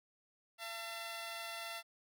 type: tone pair together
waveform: 10% pulse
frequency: 678.5 / 897 Hz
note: E5 / A5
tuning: +50 / +33 cents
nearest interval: perfect fourth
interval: 483 cents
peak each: -35 / -40 dBFS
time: 0.58-1.83 s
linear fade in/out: 50 ms
effects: none